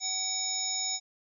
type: harmonic tone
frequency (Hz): 757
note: F#5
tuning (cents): +39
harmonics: 1 / 3 / 5 / 7 / 9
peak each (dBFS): -43 / -43 / -37 / -34 / -32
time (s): 0-1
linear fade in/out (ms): 50
effects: none